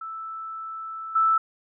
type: tone with level steps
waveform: sine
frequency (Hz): 1318.5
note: E6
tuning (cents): 0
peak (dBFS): -32 / -17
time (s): 0.01-1.38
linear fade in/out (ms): 5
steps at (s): 1.15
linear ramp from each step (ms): 10
effects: none